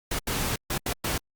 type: noise bursts at uneven times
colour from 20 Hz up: pink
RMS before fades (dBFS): -28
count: 5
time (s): 0.11-0.19 / 0.27-0.56 / 0.7-0.78 / 0.86-0.93 / 1.04-1.18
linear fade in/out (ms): 5
effects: Opus 48 kbps